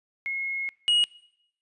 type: tone pair in turn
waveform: sine / triangle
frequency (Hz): 2165 / 2890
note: C#7 / F#7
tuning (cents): -41 / -41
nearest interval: perfect fourth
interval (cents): 500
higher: second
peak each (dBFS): -27 / -17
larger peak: second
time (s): 0.26-0.69 / 0.88-1.04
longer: first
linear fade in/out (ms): 0
effects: noise-tail reverb RT60 0.8 s tail -23 dB re dry + resampled to 24000 Hz